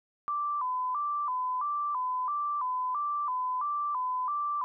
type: tone with vibrato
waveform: sine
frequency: 1088 Hz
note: C#6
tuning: 33 cents flat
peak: -28 dBFS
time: 0.28-4.64 s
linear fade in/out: 0 ms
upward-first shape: square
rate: 1.5 Hz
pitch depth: 130 cents each way
effects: none